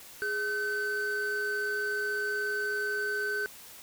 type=tone pair together; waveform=triangle; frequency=415.3 / 1526 Hz; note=G#4 / G6; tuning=0 / -47 cents; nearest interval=octave + major seventh; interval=2253 cents; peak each=-33 / -28 dBFS; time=0.22-3.46 s; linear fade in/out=0 ms; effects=white hiss -49 dBFS RMS until 3.82 s